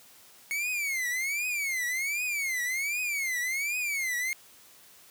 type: tone with vibrato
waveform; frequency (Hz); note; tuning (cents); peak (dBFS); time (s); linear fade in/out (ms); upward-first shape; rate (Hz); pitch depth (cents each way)
45% pulse; 2200; C#7; -14; -28; 0.51-4.33; 0; triangle; 1.3; 240
effects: white hiss -55 dBFS RMS until 5.1 s + high-pass 80 Hz 12 dB/octave